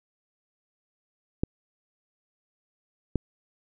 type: clicks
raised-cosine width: 3 ms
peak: -11 dBFS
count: 2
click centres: 1.435 / 3.157 s
effects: none